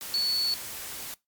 sine tone in noise, 4435 Hz, C#8, in tune, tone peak -23 dBFS, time 0.14-0.54 s, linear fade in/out 0 ms, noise white, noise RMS -38 dBFS, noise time 0.01-1.14 s, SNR +12 dB, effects noise-tail reverb RT60 0.2 s tail -22 dB re dry + MP3 96 kbps

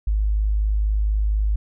sine tone, 52.1 Hz, G#1, 6 cents sharp, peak -17 dBFS, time 0.07-1.56 s, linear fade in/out 5 ms, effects none

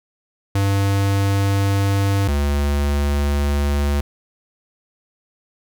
square tone pair in turn, 98.9 / 71.71 Hz, G2 / D2, +16 / -41 cents, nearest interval tritone, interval 557 cents, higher first, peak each -16 / -17 dBFS, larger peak first, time 0.55-2.28 / 2.28-4.01 s, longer neither, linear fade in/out 5 ms, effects none

